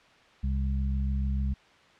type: harmonic tone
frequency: 66.9 Hz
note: C2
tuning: 39 cents sharp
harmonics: 1 / 2 / 3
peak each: -26 / -36 / -35 dBFS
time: 0.43-1.54 s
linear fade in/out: 10 ms
effects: white hiss -57 dBFS RMS until 1.99 s + low-pass 3000 Hz 12 dB/octave